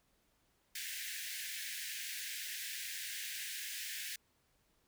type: high-pass noise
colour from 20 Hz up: pink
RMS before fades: -43 dBFS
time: 0.75-4.16 s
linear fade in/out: 5 ms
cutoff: 1600 Hz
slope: 96 dB/octave
effects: pink hiss -75 dBFS RMS until 4.87 s